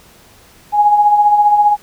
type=tone with tremolo; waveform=sine; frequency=830.6 Hz; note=G#5; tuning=in tune; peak=-5 dBFS; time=0.72-1.77 s; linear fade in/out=50 ms; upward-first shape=sine; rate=15 Hz; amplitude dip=50%; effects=pink hiss -45 dBFS RMS until 1.82 s